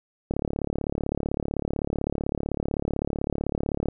click train, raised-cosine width 2 ms, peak -13 dBFS, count 129, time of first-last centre 0.31-3.885 s, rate 35.8 Hz, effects none

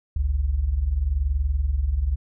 sine tone pair together, 50.2 / 71 Hz, G1 / C#2, +42 / +42 cents, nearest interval tritone, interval 600 cents, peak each -25 / -21 dBFS, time 0.16-2.16 s, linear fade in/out 5 ms, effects none

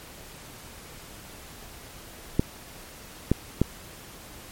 clicks, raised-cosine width 3 ms, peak -6 dBFS, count 3, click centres 2.395 / 3.316 / 3.616 s, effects pink hiss -45 dBFS RMS until 4.51 s + MP3 64 kbps

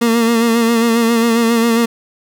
30% pulse tone with vibrato, 231 Hz, A#3, 16 cents flat, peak -8 dBFS, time 0.01-1.86 s, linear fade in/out 10 ms, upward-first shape sine, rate 7.4 Hz, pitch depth 40 cents each way, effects none

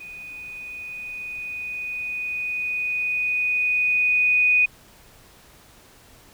sine tone with level ramp, 2482 Hz, D#7, 5 cents flat, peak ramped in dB -36 to -14 dBFS, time 0-4.66 s, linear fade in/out 10 ms, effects pink hiss -51 dBFS RMS until 6.33 s

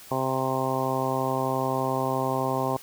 harmonic tone, 131.6 Hz, C3, 10 cents sharp, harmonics 1 / 2 / 3 / 4 / 5 / 6 / 7 / 8, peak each -32 / -32 / -32 / -32 / -32 / -32 / -32 / -32 dBFS, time 0.11-2.77 s, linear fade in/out 5 ms, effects white hiss -47 dBFS RMS until 2.82 s

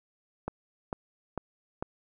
click train, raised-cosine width 1 ms, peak -18 dBFS, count 4, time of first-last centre 0.48-1.825 s, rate 2.23 Hz, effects none

